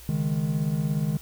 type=chord; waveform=triangle; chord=C# suspended second; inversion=none; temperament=equal; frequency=138.59 / 155.56 / 207.7 Hz; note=C#3 / D#3 / G#3; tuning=0 / 0 / 0 cents; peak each=-28 / -23 / -28 dBFS; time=0.09-1.17 s; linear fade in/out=0 ms; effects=added 60 Hz sine -46 dBFS peak until 1.21 s + white hiss -48 dBFS RMS until 1.21 s